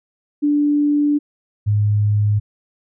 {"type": "tone pair in turn", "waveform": "sine", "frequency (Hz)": [292.7, 104.33], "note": ["D4", "G#2"], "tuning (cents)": [-6, 8], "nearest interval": "octave + tritone", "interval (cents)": 1786, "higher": "first", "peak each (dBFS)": -13, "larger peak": "neither", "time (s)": [[0.42, 1.19], [1.66, 2.4]], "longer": "first", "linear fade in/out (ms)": 20, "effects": []}